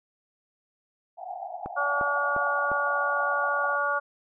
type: band-pass noise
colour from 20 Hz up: white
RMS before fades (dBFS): -37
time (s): 1.17-3.77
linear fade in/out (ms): 20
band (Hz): 690 to 790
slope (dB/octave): 96
type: click train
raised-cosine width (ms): 1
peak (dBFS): -19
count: 4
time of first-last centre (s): 1.66-2.716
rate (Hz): 2.84
type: harmonic tone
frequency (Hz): 286.7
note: D4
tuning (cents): -42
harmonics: 2 / 3 / 4 / 5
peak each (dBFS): -31 / -33 / -28 / -27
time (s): 1.76-4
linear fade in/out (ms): 20
effects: none